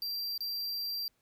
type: tone with dropouts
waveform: square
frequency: 4719 Hz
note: D8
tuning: 7 cents sharp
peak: -34 dBFS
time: 0.02-1.08 s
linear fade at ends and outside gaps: 1 ms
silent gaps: 0.378-0.406 s
effects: pink hiss -74 dBFS RMS until 1.21 s